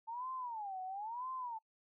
sine tone with vibrato, 880 Hz, A5, in tune, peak -40 dBFS, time 0.07-1.59 s, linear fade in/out 20 ms, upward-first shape sine, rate 1 Hz, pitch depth 290 cents each way, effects noise-tail reverb RT60 0.1 s tail -21 dB re dry

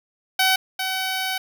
10% pulse tone pair in turn, 757 / 757 Hz, F#5 / F#5, +39 / +39 cents, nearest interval unison, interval 0 cents, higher neither, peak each -8 / -15 dBFS, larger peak first, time 0.39-0.56 / 0.79-1.38 s, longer second, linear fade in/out 5 ms, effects none

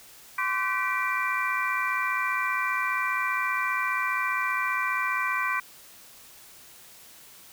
sine tone cluster, 1035 / 1150 / 1529 / 1959 / 2359 Hz, C6 / D6 / G6 / B6 / D7, -19 / -37 / -44 / -15 / +7 cents, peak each -31 dBFS, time 0.38-5.6 s, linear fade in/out 5 ms, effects white hiss -50 dBFS RMS until 7.52 s

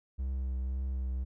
triangle tone with vibrato, 64.9 Hz, C2, 13 cents flat, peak -29 dBFS, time 0.18-1.25 s, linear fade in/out 20 ms, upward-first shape triangle, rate 1.9 Hz, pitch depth 30 cents each way, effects none

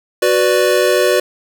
square chord, B minor, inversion second, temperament equal, 370 / 493.9 / 587.3 Hz, F#4 / B4 / D5, 0 / 0 / 0 cents, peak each -16 dBFS, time 0.22-1.2 s, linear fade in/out 5 ms, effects none

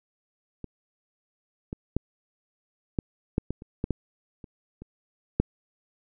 clicks, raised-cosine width 3 ms, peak -23 / -20 / -11 / -12 / -10 / -17 / -29 / -14 / -12 / -29 / -28 / -7 dBFS, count 12, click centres 0.643 / 1.729 / 1.966 / 2.988 / 3.381 / 3.506 / 3.621 / 3.841 / 3.907 / 4.442 / 4.82 / 5.4 s, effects none

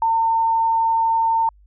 sine tone, 906 Hz, A#5, 50 cents flat, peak -15 dBFS, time 0.02-1.49 s, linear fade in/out 2 ms, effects added 50 Hz sine -48 dBFS peak until 1.66 s

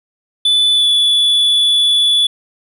triangle tone with pitch glide, 3485 to 3441 Hz, A7 to A7, -17 to -39 cents, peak -8 dBFS, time 0.45-2.27 s, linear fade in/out 5 ms, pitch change -22 cents, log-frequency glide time 0.74-0.87 s, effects none

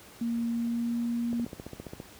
sine tone with pitch glide, 233.1 to 235.8 Hz, A#3 to A#3, 0 to +20 cents, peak -27 dBFS, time 0.21-1.45 s, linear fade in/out 5 ms, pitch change +20 cents, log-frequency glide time 0.5-0.97 s
click train, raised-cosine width 2 ms, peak -25 dBFS, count 11, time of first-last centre 1.33-2.001 s, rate 14.9 Hz
effects pink hiss -51 dBFS RMS until 2.19 s + high-pass 60 Hz 12 dB/octave

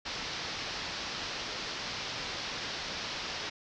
white low-pass noise, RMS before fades -38 dBFS, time 0.05-3.5 s, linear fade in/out 10 ms, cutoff 5500 Hz, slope 48 dB/octave, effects none

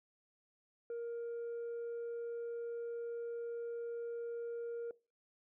sine tone, 468.8 Hz, A#4, 10 cents sharp, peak -36 dBFS, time 0.9-4.91 s, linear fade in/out 2 ms, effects noise-tail reverb RT60 0.3 s tail -22 dB re dry + tanh soft clip ceiling -38 dBFS

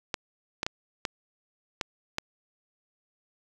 clicks, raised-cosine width 0.2 ms, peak -11 dBFS, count 6, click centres 0.142 / 0.631 / 0.665 / 1.052 / 1.812 / 2.184 s, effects 7-bit

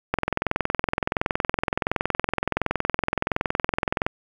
click train, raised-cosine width 0.5 ms, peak -6 dBFS, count 85, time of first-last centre 0.14-4.065 s, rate 21.4 Hz, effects 7-bit

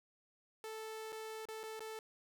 sawtooth tone with dropouts, 439.4 Hz, A4, 2 cents flat, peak -40 dBFS, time 0.64-1.99 s, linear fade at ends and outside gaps 1 ms, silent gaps 1.122-1.126 / 1.454-1.486 / 1.632-1.637 / 1.794-1.805 s, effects none

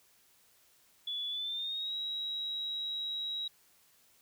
sine tone with pitch glide, 3430 to 3850 Hz, A7 to B7, -45 to -45 cents, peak -34 dBFS, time 1.07-3.48 s, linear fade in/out 5 ms, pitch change +200 cents, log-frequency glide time 1.29-1.94 s, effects white hiss -66 dBFS RMS until 4.21 s

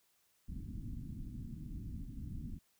pink low-pass noise, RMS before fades -44 dBFS, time 0.48-2.59 s, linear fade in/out 10 ms, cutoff 280 Hz, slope 48 dB/octave, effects white hiss -74 dBFS RMS until 2.79 s

